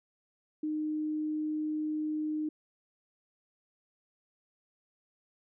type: tone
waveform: sine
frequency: 306.8 Hz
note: D#4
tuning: 24 cents flat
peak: -30 dBFS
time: 0.63-2.49 s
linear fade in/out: 5 ms
effects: none